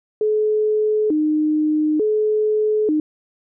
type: tone with vibrato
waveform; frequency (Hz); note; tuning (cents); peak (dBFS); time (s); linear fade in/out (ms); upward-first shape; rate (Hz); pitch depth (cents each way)
sine; 361.9; F#4; -38; -15; 0.21-3; 2; square; 0.56; 290
effects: none